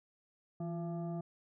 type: tone with frequency modulation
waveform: sine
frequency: 166 Hz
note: E3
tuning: 12 cents sharp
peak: -36 dBFS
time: 0.6-1.21 s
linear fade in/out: 5 ms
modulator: 513 Hz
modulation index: 0.79
effects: none